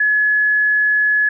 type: tone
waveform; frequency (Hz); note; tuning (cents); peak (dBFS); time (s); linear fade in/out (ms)
sine; 1700; G#6; +40; -12; 0-1.29; 5
effects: none